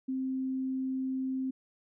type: tone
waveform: sine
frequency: 262.2 Hz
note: C4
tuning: 4 cents sharp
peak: -30 dBFS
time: 0.08-1.51 s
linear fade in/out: 10 ms
effects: none